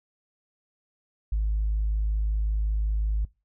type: tone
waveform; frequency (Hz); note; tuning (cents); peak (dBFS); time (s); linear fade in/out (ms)
sine; 52.7; G#1; +26; -21; 1.32-3.25; 5
effects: noise-tail reverb RT60 0.3 s tail -25 dB re dry + tanh soft clip ceiling -19 dBFS